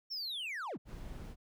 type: linear sweep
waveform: triangle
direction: down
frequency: 5530 to 82.6 Hz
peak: -36 dBFS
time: 0.1-0.78 s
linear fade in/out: 20 ms
type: noise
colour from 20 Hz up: brown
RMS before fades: -45 dBFS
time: 0.85-1.36 s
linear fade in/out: 50 ms
effects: none